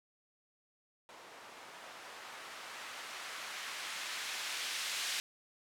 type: noise with low-pass filter sweep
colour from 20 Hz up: violet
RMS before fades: -43 dBFS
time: 1.09-5.2 s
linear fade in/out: 0 ms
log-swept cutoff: 730 to 3100 Hz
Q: 0.77
effects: none